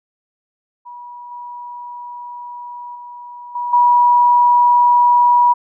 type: tone with level steps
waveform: sine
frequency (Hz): 969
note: B5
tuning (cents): -33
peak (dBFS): -31 / -28 / -31 / -19 / -8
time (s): 0.85-5.54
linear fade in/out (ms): 20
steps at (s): 1.31 / 2.95 / 3.55 / 3.73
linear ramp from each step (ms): 5
effects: none